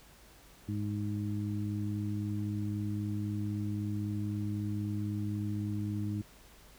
harmonic tone, 103.83 Hz, G#2, in tune, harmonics 1 / 2 / 3, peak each -34 / -37 / -39 dBFS, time 0.68-6.22 s, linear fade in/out 10 ms, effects added 50 Hz sine -62 dBFS peak until 6.78 s + pink hiss -58 dBFS RMS until 6.78 s

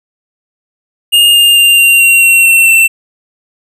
square tone with pitch steps, 2834 / 2813 / 2792 / 2771 / 2750 / 2730 / 2709 / 2689 Hz, F7 / F7 / F7 / F7 / F7 / F7 / E7 / E7, +25 / +12 / -1 / -14 / -27 / -40 / +47 / +34 cents, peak -4 dBFS, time 1.12-2.88 s, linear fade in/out 20 ms, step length 220 ms, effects none

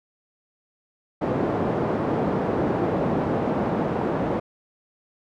pink band-pass noise, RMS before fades -24 dBFS, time 1.21-4.4 s, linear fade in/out 10 ms, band 180 to 720 Hz, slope 12 dB/octave, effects none

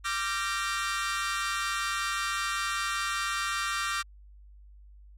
sawtooth chord, G minor seventh, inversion second, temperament equal with one note detuned, 1174.7 / 1373.7 / 1568 / 1864.7 Hz, D6 / F6 / G6 / Bb6, 0 / -29 / 0 / 0 cents, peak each -29 / -30 / -33 / -32 dBFS, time 0.04-4.03 s, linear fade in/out 20 ms, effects added 50 Hz sine -49 dBFS peak until 5.17 s + low-pass 10000 Hz 12 dB/octave

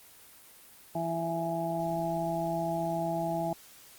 harmonic tone, 166.5 Hz, E3, 18 cents sharp, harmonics 1 / 2 / 4 / 5, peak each -35 / -36 / -32 / -35 dBFS, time 0.95-3.53 s, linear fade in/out 2 ms, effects white hiss -54 dBFS RMS until 3.98 s + Opus 24 kbps

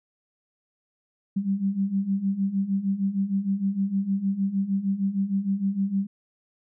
sine beating tone pair, 192 / 198.5 Hz, G3 / G3, -36 / +22 cents, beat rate 6.5 Hz, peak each -28 / -24 dBFS, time 1.36-6.07 s, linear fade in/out 10 ms, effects none

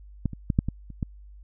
clicks, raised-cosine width 5 ms, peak -12 / -23 / -11 / -7 / -15 / -29 / -15 dBFS, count 7, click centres 0.257 / 0.333 / 0.502 / 0.589 / 0.686 / 0.903 / 1.028 s, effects added 50 Hz sine -44 dBFS peak until 1.43 s

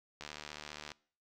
click train, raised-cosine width 0.2 ms, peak -26 dBFS, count 54, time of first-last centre 0.21-0.918 s, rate 74.9 Hz, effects noise-tail reverb RT60 0.5 s tail -23 dB re dry

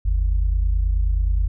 sine tone pair together, 48.48 / 77.9 Hz, G1 / D#2, -18 / +3 cents, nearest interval minor sixth, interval 821 cents, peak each -16 / -23 dBFS, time 0.05-1.48 s, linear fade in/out 10 ms, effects tanh soft clip ceiling -11 dBFS

